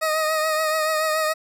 20% pulse tone with vibrato, 626 Hz, D#5, 10 cents sharp, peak -15 dBFS, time 0.01-1.34 s, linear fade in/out 20 ms, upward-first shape triangle, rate 7 Hz, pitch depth 39 cents each way, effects none

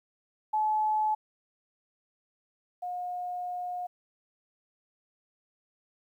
sine tone pair in turn, 859 / 718 Hz, A5 / F5, -42 / +48 cents, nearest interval minor third, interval 310 cents, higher first, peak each -24 / -32 dBFS, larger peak first, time 0.53-1.15 / 2.82-3.87 s, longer second, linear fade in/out 10 ms, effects 11-bit

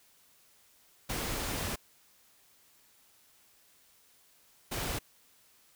pink noise bursts at uneven times, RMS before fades -35 dBFS, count 2, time 1.09-1.76 / 4.71-4.99 s, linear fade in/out 10 ms, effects white hiss -64 dBFS RMS until 5.75 s

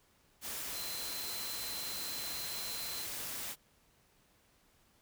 sine tone in noise, 4086 Hz, C8, 42 cents flat, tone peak -43 dBFS, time 0.72-3.07 s, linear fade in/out 50 ms, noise white, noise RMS -41 dBFS, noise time 0.41-3.56 s, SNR -5 dB, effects pink hiss -69 dBFS RMS until 5.01 s

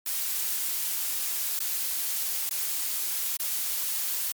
blue noise with dropouts, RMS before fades -29 dBFS, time 0.06-4.32 s, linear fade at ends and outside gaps 2 ms, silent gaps 1.591-1.603 / 2.492-2.51 / 3.369-3.397 s, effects MP3 96 kbps

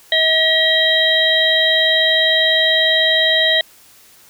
harmonic tone, 639 Hz, D#5, 46 cents sharp, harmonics 1 / 3 / 5 / 6, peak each -19 / -16 / -18 / -16 dBFS, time 0.12-3.61 s, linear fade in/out 2 ms, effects white hiss -47 dBFS RMS until 4.29 s

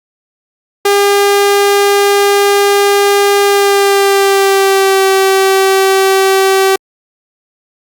sawtooth tone with pitch glide, 402.9 to 385.2 Hz, G4 to G4, +48 to -30 cents, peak -3 dBFS, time 0.85-6.76 s, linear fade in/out 5 ms, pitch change -78 cents, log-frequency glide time 3.44-5.06 s, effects Opus 48 kbps

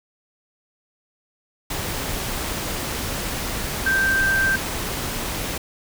sine tone in noise, 1568 Hz, G6, in tune, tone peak -17 dBFS, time 3.86-4.56 s, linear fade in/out 5 ms, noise pink, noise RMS -27 dBFS, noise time 1.7-5.58 s, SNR +7 dB, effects none

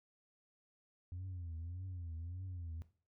sine tone with vibrato, 87.31 Hz, F2, in tune, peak -40 dBFS, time 1.12-2.82 s, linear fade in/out 0 ms, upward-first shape triangle, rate 1.7 Hz, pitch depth 150 cents each way, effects noise-tail reverb RT60 0.4 s tail -17 dB re dry + tanh soft clip ceiling -40 dBFS

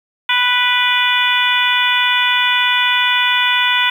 harmonic tone with a mistuned harmonic, 493.9 Hz, B4, in tune, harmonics 2 / 3 / 4 / 5 / 6 / 7, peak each -19 / -19 / -19 / -19 / -19 / -19 dBFS, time 0.29-3.9 s, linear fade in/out 5 ms, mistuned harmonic 5, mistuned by -21 cents, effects 7-bit

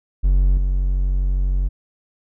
triangle tone with level steps, 46.25 Hz, F#1, in tune, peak -10 / -14 dBFS, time 0.23-1.69 s, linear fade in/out 20 ms, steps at 0.57 s, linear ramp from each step 2 ms, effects none

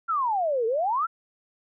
sine exponential two-way sweep, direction down then up, 1400 to 435.9 to 1400 Hz, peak -22 dBFS, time 0.08-1.07 s, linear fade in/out 20 ms, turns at 0.66 s, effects none

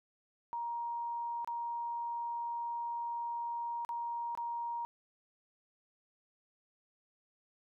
sine tone with dropouts, 941 Hz, A#5, 16 cents sharp, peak -35 dBFS, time 0.53-4.85 s, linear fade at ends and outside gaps 0 ms, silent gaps 1.446-1.475 / 3.849-3.891 / 4.351-4.375 s, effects none

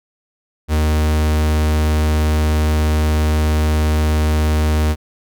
45% pulse tone, 76.9 Hz, D#2, 20 cents flat, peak -13 dBFS, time 0.68-4.96 s, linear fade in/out 50 ms, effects none

